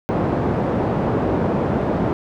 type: band-pass noise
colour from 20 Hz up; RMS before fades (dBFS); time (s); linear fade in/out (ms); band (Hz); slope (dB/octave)
pink; -20; 0.09-2.13; 0; 120 to 730; 12
effects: none